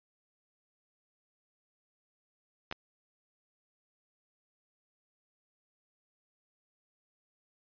clicks, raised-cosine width 0.3 ms, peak -21 dBFS, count 2, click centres 2.713 / 2.725 s, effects resampled to 11025 Hz

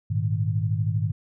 sine chord, Ab suspended second, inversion none, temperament equal, 103.83 / 116.54 / 155.56 Hz, Ab2 / Bb2 / Eb3, 0 / 0 / 0 cents, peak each -24 / -27 / -28 dBFS, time 0.1-1.12 s, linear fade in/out 10 ms, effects none

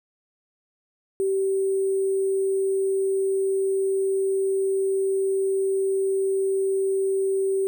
sine tone with sample-and-hold, 386.9 Hz, G4, 23 cents flat, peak -20 dBFS, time 1.2-7.67 s, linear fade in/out 0 ms, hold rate 8820 Hz, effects none

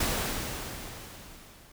pink noise with level ramp, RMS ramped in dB -27 to -55 dBFS, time 0-1.72 s, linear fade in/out 5 ms, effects none

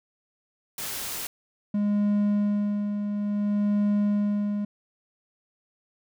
white noise, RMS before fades -33 dBFS, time 0.78-1.27 s, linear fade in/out 2 ms
triangle tone with tremolo, 205.9 Hz, G#3, 15 cents flat, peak -18 dBFS, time 1.74-4.65 s, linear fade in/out 5 ms, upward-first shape sine, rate 0.58 Hz, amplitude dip 50%
effects none

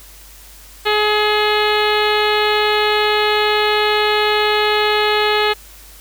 harmonic tone, 422.2 Hz, G#4, 29 cents sharp, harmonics 1 / 2 / 3 / 4 / 5 / 6 / 7 / 8 / 9 / 10, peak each -17 / -20 / -22 / -23 / -24 / -25 / -25 / -26 / -27 / -27 dBFS, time 0.85-5.54 s, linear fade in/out 20 ms, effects added 50 Hz sine -42 dBFS peak until 6 s + white hiss -42 dBFS RMS until 6 s

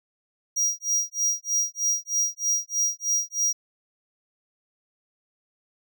square tone with tremolo, 5730 Hz, F8, 44 cents sharp, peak -20 dBFS, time 0.56-3.53 s, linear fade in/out 10 ms, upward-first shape sine, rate 3.2 Hz, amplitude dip 100%, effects none

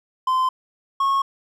triangle tone pair in turn, 1033 / 1094.4 Hz, C6 / C#6, -22 / -23 cents, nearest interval minor second, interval 99 cents, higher second, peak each -15 dBFS, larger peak neither, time 0.27-0.49 / 1-1.22 s, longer neither, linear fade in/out 5 ms, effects none

